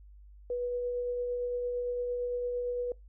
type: tone with tremolo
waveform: sine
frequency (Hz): 489.2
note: B4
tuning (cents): -16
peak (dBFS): -29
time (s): 0.5-2.92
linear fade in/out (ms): 2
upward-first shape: triangle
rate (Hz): 8.8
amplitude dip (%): 25
effects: noise-tail reverb RT60 0.2 s tail -23 dB re dry + added 50 Hz sine -50 dBFS peak until 3.08 s